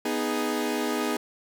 sawtooth chord, G# minor, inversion first, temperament equal, 246.9 / 311.1 / 415.3 Hz, B3 / D#4 / G#4, 0 / 0 / 0 cents, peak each -26 dBFS, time 0.05-1.17 s, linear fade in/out 5 ms, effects none

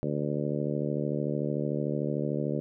harmonic tone, 73.42 Hz, D2, in tune, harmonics 2 / 3 / 4 / 5 / 6 / 7 / 8, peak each -32 / -34 / -35 / -36 / -37 / -37 / -38 dBFS, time 0.03-2.6 s, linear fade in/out 0 ms, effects none

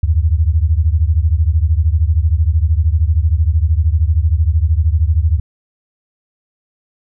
sine beating tone pair, 74.9 / 87.9 Hz, D2 / F2, +35 / +12 cents, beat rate 13 Hz, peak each -12 / -14 dBFS, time 0.03-5.4 s, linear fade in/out 5 ms, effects none

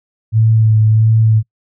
sine tone with vibrato, 110.1 Hz, A2, 2 cents sharp, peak -7 dBFS, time 0.32-1.43 s, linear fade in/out 50 ms, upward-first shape sine, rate 1.5 Hz, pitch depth 22 cents each way, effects noise-tail reverb RT60 0.1 s tail -26 dB re dry

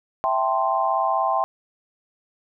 sine chord, A minor seventh, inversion second, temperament equal, 659.3 / 784 / 880 / 1046.5 Hz, E5 / G5 / A5 / C6, 0 / 0 / 0 / 0 cents, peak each -25 / -23 / -28 / -23 dBFS, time 0.24-1.44 s, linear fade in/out 0 ms, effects none

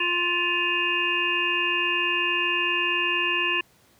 harmonic tone with a mistuned harmonic, 349.2 Hz, F4, in tune, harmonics 1 / 3 / 5 / 7 / 8, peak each -32 / -30 / -29 / -26 / -26 dBFS, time 0-3.61 s, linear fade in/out 5 ms, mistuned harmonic 7, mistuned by +54 cents, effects pink hiss -59 dBFS RMS until 3.99 s + high-pass 80 Hz 12 dB/octave

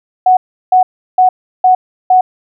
sine tone bursts, 740 Hz, F#5, in tune, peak -4 dBFS, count 5, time 0.26-2.21 s, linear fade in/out 5 ms, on 110 ms, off 350 ms, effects none

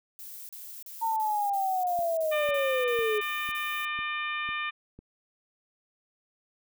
violet noise bursts, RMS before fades -43 dBFS, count 11, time 0.19-3.85 s, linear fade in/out 0 ms, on 300 ms, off 36 ms
sine linear sweep, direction down, 916 to 412.8 Hz, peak -25 dBFS, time 1.01-3.21 s, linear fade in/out 20 ms
click train, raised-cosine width 3 ms, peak -34 dBFS, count 7, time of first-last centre 1.99-4.99 s, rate 2 Hz
harmonic tone, 600 Hz, D5, 37 cents sharp, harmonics 2 / 3 / 4 / 5 / 6, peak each -34 / -35 / -34 / -41 / -43 dBFS, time 2.31-4.71 s, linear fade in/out 20 ms
effects none

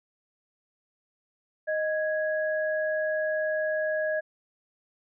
sine tone pair together, 622.2 / 1661.2 Hz, D#5 / G#6, 0 / 0 cents, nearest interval octave + perfect fourth, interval 1700 cents, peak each -26 / -31 dBFS, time 1.67-4.21 s, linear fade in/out 20 ms, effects none

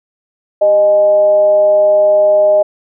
sine tone with frequency modulation, 615 Hz, D#5, 20 cents flat, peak -6 dBFS, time 0.61-2.63 s, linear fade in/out 10 ms, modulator 220 Hz, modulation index 0.27, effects none

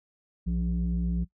sine tone pair together, 60.9 / 174.61 Hz, B1 / F3, -24 / 0 cents, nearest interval octave + tritone, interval 1824 cents, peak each -26 dBFS, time 0.46-1.25 s, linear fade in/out 20 ms, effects noise-tail reverb RT60 0.1 s tail -20 dB re dry + tanh soft clip ceiling -21 dBFS

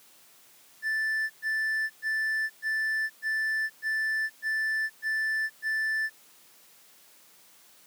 triangle tone bursts, 1760 Hz, A6, in tune, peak -24 dBFS, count 9, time 0.82-6.1 s, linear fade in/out 50 ms, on 480 ms, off 120 ms, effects white hiss -57 dBFS RMS until 7.86 s + high-pass 150 Hz 12 dB/octave

